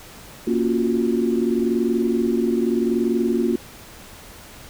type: chord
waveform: sine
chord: Gb major seventh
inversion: first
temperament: equal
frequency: 233.1 / 277.2 / 349.2 / 370 Hz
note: Bb3 / Db4 / F4 / Gb4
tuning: 0 / 0 / 0 / 0 cents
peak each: -21 / -26 / -22 / -25 dBFS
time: 0.47-3.56 s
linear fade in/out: 5 ms
effects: pink hiss -42 dBFS RMS until 4.69 s